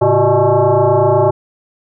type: tone with frequency modulation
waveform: sine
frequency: 108.9 Hz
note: A2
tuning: 17 cents flat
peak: -8 dBFS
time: 0.01-1.31 s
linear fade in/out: 10 ms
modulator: 246 Hz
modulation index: 3.2
effects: none